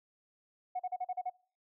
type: tone bursts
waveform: sine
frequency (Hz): 733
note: F#5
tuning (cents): -16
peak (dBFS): -31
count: 7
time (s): 0.75-1.3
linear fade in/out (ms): 10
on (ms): 46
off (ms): 38
effects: noise-tail reverb RT60 0.5 s tail -25 dB re dry + tanh soft clip ceiling -28 dBFS